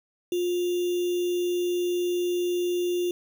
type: tone with sample-and-hold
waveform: sine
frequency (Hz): 354.2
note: F4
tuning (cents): +24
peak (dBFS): -23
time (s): 0.32-3.11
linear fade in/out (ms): 2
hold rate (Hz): 3150
effects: none